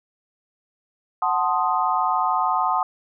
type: chord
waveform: sine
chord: F# diminished seventh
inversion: none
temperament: equal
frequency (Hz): 740 / 880 / 1046.5 / 1244.5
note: F#5 / A5 / C6 / Eb6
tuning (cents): 0 / 0 / 0 / 0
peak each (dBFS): -24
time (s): 1.22-2.83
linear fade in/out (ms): 2
effects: none